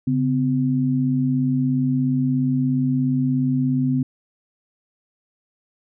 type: tone pair together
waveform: sine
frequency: 139.02 / 256 Hz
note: C#3 / C4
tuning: +5 / -38 cents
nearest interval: major seventh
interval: 1057 cents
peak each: -21 / -19 dBFS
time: 0.07-4.03 s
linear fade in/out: 5 ms
effects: none